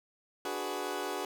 20% pulse chord, G# half-diminished seventh, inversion second, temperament equal, 293.7 / 370 / 415.3 / 493.9 Hz, D4 / F#4 / G#4 / B4, 0 / 0 / 0 / 0 cents, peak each -37 / -33 / -34 / -36 dBFS, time 0.45-1.25 s, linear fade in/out 2 ms, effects none

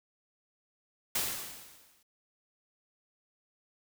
white noise with exponential decay, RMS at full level -29 dBFS, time 1.15-2.03 s, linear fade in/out 5 ms, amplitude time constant 190 ms, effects none

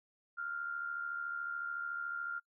sine tone with amplitude modulation, 1396.9 Hz, F6, in tune, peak -34 dBFS, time 0.37-2.4 s, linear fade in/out 20 ms, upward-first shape sine, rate 73.8 Hz, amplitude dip 60%, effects noise-tail reverb RT60 0.1 s tail -24 dB re dry

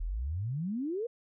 sine exponential sweep, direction up, 36.9 to 493.9 Hz, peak -31 dBFS, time 0-1.07 s, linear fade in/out 10 ms, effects none

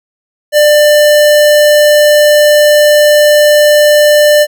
square tone, 595 Hz, D5, 22 cents sharp, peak -4 dBFS, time 0.52-4.47 s, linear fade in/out 50 ms, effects none

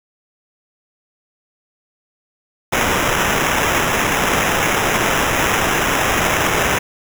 white noise with sample-and-hold, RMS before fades -17 dBFS, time 2.72-6.79 s, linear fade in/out 10 ms, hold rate 4410 Hz, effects none

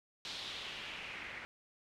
white noise with low-pass filter sweep, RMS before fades -45 dBFS, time 0.25-1.45 s, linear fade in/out 0 ms, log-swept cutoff 4100 to 2000 Hz, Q 2.9, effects none

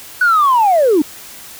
sine linear sweep, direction down, 1500 to 275.4 Hz, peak -7 dBFS, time 0.21-1.02 s, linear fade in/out 5 ms, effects tanh soft clip ceiling -5 dBFS + white hiss -35 dBFS RMS until 1.59 s

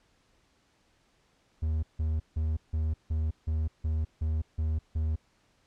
triangle tone bursts, 78.5 Hz, D#2, 16 cents sharp, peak -24 dBFS, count 10, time 1.62-5.16 s, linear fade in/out 10 ms, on 210 ms, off 160 ms, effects pink hiss -68 dBFS RMS until 5.66 s + low-pass 7000 Hz 12 dB/octave

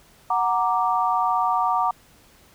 sine chord, Gb augmented, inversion none, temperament equal, 740 / 932.3 / 1174.7 Hz, Gb5 / Bb5 / D6, 0 / 0 / 0 cents, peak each -23 dBFS, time 0.3-1.91 s, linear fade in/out 5 ms, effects pink hiss -54 dBFS RMS until 2.54 s

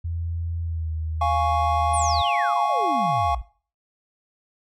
sine tone with pitch glide, 84 to 79.51 Hz, E2 to D#2, +33 to +38 cents, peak -25 dBFS, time 0.04-2.22 s, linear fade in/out 10 ms, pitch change -95 cents, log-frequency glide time 0.62-0.91 s
triangle chord, Db major, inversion first, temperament equal, 698.5 / 830.6 / 1108.7 Hz, F5 / Ab5 / Db6, 0 / 0 / 0 cents, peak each -22 dBFS, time 1.21-3.35 s, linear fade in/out 5 ms
sine exponential sweep, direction down, 10000 to 49.57 Hz, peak -27 dBFS, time 1.93-3.42 s, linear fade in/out 10 ms
effects noise-tail reverb RT60 0.4 s tail -19 dB re dry

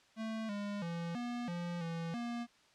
square tone with pitch steps, 221.6 / 203.9 / 169.4 / 241.2 / 173.4 / 166.5 / 237.2 Hz, A3 / G#3 / E3 / B3 / F3 / E3 / A#3, +13 / -32 / +48 / -41 / -12 / +18 / +30 cents, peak -38 dBFS, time 0.16-2.47 s, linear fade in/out 50 ms, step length 330 ms, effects white hiss -66 dBFS RMS until 2.74 s + low-pass 5000 Hz 12 dB/octave

